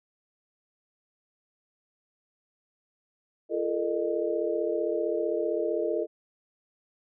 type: tone cluster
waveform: sine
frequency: 342.2 / 428.3 / 463.8 / 614 Hz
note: F4 / A4 / A#4 / D#5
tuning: -35 / -47 / -9 / -23 cents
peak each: -31 dBFS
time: 3.49-6.07 s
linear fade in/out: 50 ms
effects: none